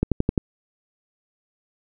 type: click train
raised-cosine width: 3 ms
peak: -6 dBFS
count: 5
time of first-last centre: 0.03-0.378 s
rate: 11.5 Hz
effects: none